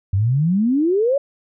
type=exponential sweep; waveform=sine; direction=up; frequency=91.8 to 581 Hz; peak=-14 dBFS; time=0.13-1.18 s; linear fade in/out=5 ms; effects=none